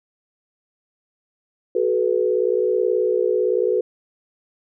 sine tone cluster, 371.9 / 430.1 / 491 Hz, F#4 / A4 / B4, +9 / -39 / -10 cents, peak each -21 dBFS, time 1.75-3.81 s, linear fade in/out 5 ms, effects none

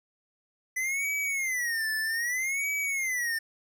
square tone with vibrato, 2000 Hz, B6, 21 cents sharp, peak -28 dBFS, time 0.76-3.39 s, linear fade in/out 10 ms, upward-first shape sine, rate 0.63 Hz, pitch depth 230 cents each way, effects none

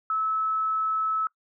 sine tone, 1300 Hz, E6, 24 cents flat, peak -23 dBFS, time 0.1-1.27 s, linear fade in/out 2 ms, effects noise-tail reverb RT60 0.1 s tail -22 dB re dry

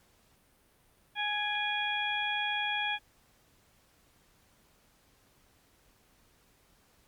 harmonic tone with a mistuned harmonic, 833 Hz, G#5, 5 cents sharp, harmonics 1 / 2 / 3 / 4, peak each -35 / -35 / -35 / -35 dBFS, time 1.15-2.99 s, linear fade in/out 50 ms, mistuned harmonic 3, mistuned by -46 cents, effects pink hiss -66 dBFS RMS until 7.07 s + Opus 48 kbps

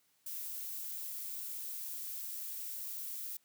violet noise, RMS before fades -42 dBFS, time 0.26-3.37 s, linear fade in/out 5 ms, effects white hiss -73 dBFS RMS until 3.44 s + high-pass 80 Hz 12 dB/octave

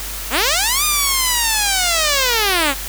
5% pulse linear two-way sweep, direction up then down, 198.5 to 1227 to 257.6 Hz, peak -3 dBFS, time 0.3-2.75 s, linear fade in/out 50 ms, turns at 0.84 s, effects added 48 Hz sine -30 dBFS peak until 2.88 s + white hiss -28 dBFS RMS until 2.88 s

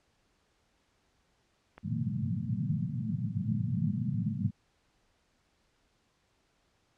click, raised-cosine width 0.5 ms, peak -32 dBFS, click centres 1.78 s
pink band-pass noise, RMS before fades -32 dBFS, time 1.83-4.51 s, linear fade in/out 20 ms, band 100 to 230 Hz, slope 96 dB/octave
effects pink hiss -72 dBFS RMS until 6.97 s + low-pass 7000 Hz 12 dB/octave

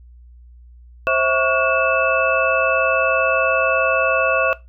sine tone cluster, 528 / 651 / 1126 / 1440 / 2633 Hz, C5 / E5 / C#6 / F#6 / E7, +16 / -22 / +27 / -47 / -3 cents, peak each -21 dBFS, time 1.07-4.53 s, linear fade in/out 0 ms, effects noise-tail reverb RT60 0.2 s tail -18 dB re dry + added 60 Hz sine -41 dBFS peak until 4.68 s

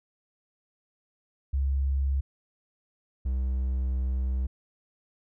sine / triangle tone pair in turn, 68.2 / 64.37 Hz, C#2 / C2, -28 / -28 cents, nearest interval minor second, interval 100 cents, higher first, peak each -23 dBFS, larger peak neither, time 1.53-2.21 / 3.25-4.47 s, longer second, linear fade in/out 10 ms, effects none

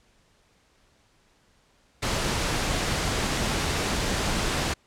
pink noise, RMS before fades -26 dBFS, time 2.02-4.74 s, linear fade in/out 10 ms, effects pink hiss -63 dBFS RMS until 4.86 s + low-pass 8000 Hz 12 dB/octave

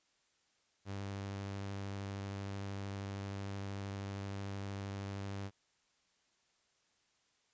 sawtooth tone with vibrato, 98.9 Hz, G2, 16 cents sharp, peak -36 dBFS, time 0.85-5.51 s, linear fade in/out 50 ms, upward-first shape triangle, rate 13 Hz, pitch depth 16 cents each way, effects white hiss -75 dBFS RMS until 7.53 s + resampled to 16000 Hz

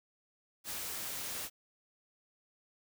white noise, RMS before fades -40 dBFS, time 0.64-1.5 s, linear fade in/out 50 ms, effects none

